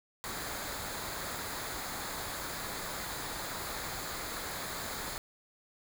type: noise with comb filter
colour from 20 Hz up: pink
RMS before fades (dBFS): -39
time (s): 0.24-5.18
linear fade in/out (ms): 0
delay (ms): 0.35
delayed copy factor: -0.55
effects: none